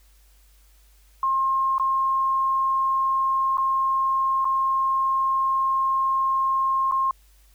sine tone with dropouts, 1067 Hz, C6, 34 cents sharp, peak -19 dBFS, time 1.23-7.11 s, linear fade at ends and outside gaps 2 ms, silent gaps 1.782-1.797 / 3.572-3.581 / 4.446-4.452 / 6.913-6.921 s, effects added 50 Hz sine -53 dBFS peak until 7.54 s + white hiss -61 dBFS RMS until 7.54 s

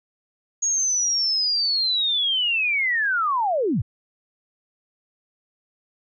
sine linear sweep, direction down, 6670 to 77.9 Hz, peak -19 dBFS, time 0.62-3.82 s, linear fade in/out 10 ms, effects none

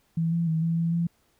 sine tone with pitch steps, 164.6 / 168.8 / 160.5 / 165.9 / 166.8 / 169.5 Hz, E3 / E3 / E3 / E3 / E3 / E3, -2 / +41 / -46 / +11 / +21 / +49 cents, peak -22 dBFS, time 0.17-1.07 s, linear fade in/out 5 ms, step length 150 ms, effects pink hiss -67 dBFS RMS until 1.39 s

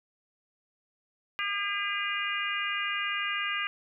harmonic tone, 404.2 Hz, G#4, 47 cents flat, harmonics 3 / 4 / 5 / 6 / 7, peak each -35 / -35 / -35 / -35 / -35 dBFS, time 1.39-3.67 s, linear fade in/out 0 ms, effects none

